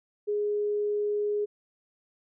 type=tone; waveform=sine; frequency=415.3 Hz; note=G#4; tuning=in tune; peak=-25 dBFS; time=0.27-1.46 s; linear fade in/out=20 ms; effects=none

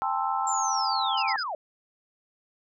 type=chord; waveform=sine; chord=A minor seventh; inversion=third; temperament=equal with one note detuned; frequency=795.4 / 880 / 1046.5 / 1318.5 Hz; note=G5 / A5 / C6 / E6; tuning=+25 / 0 / 0 / 0 cents; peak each=-29 / -30 / -31 / -31 dBFS; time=0.02-1.36 s; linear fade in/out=0 ms
type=linear sweep; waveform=sine; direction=down; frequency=7459 to 562 Hz; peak=-29 dBFS; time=0.47-1.55 s; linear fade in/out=2 ms
type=tone bursts; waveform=sine; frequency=4978 Hz; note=D#8; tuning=in tune; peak=-30 dBFS; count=3; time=1.17-1.435 s; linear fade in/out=10 ms; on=57 ms; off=47 ms
effects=none

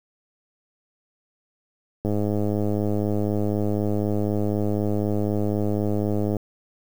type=click train; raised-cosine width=2 ms; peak=-12 dBFS; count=450; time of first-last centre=2.05-6.367 s; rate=104 Hz; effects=7-bit

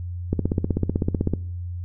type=click train; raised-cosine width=3 ms; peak=-8 dBFS; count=17; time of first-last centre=0.33-1.336 s; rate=15.9 Hz; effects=noise-tail reverb RT60 0.7 s tail -23 dB re dry + added 88 Hz sine -28 dBFS peak until 1.84 s

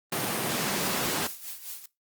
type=high-pass noise; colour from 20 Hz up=pink; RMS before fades=-29 dBFS; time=0.12-1.27 s; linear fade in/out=5 ms; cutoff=140 Hz; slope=24 dB/octave
type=noise with tremolo; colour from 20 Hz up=blue; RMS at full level=-37 dBFS; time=0.82-1.86 s; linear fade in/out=5 ms; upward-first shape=sine; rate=4.8 Hz; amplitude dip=70%
effects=noise-tail reverb RT60 0.2 s tail -20 dB re dry + Opus 32 kbps

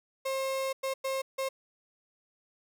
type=tone bursts at uneven times; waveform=35% pulse; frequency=534 Hz; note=C5; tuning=35 cents sharp; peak=-28 dBFS; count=4; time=0.25-0.73 / 0.83-0.94 / 1.04-1.22 / 1.38-1.49 s; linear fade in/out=10 ms; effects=none

